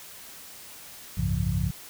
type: tone cluster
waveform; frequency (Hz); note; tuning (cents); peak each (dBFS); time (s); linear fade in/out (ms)
sine; 62.3 / 92.1 / 104.7 / 138.8 / 172.5; B1 / F#2 / G#2 / C#3 / F3; +16 / -7 / +15 / +3 / -21; -30; 1.17-1.71; 10
effects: white hiss -45 dBFS RMS until 1.89 s